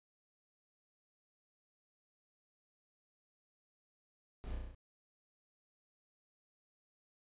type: noise with echo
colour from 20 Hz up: brown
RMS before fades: -45 dBFS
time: 4.44-4.55 s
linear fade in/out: 0 ms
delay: 33 ms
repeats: 6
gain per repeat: -2 dB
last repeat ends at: 4.748 s
effects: resampled to 8000 Hz